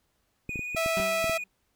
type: tone with vibrato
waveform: triangle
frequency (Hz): 2468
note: D#7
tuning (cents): -15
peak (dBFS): -31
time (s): 0.49-1.44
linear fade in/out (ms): 5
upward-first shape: triangle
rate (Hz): 17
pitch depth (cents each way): 21
type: clicks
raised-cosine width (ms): 3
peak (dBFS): -23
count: 8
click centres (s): 0.493 / 0.558 / 0.593 / 0.748 / 0.861 / 0.999 / 1.243 / 1.296
type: tone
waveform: sawtooth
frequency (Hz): 656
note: E5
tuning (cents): -9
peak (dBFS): -22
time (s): 0.76-1.38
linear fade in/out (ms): 10
type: tone with exponential decay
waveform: 35% pulse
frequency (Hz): 192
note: G3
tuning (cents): -36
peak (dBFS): -28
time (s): 0.97-1.48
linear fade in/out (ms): 0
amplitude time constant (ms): 110
effects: pink hiss -73 dBFS RMS until 1.75 s